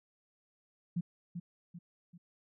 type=tone with echo; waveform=sine; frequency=173.3 Hz; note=F3; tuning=13 cents flat; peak=-30 dBFS; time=0.96-1.01 s; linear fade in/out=10 ms; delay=390 ms; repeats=3; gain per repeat=-7 dB; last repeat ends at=2.18 s; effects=none